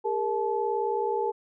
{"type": "tone cluster", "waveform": "sine", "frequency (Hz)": [405.1, 464.1, 866], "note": ["G#4", "A#4", "A5"], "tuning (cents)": [-43, -8, -28], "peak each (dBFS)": -29, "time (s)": [0.04, 1.32], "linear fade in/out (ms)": 20, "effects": []}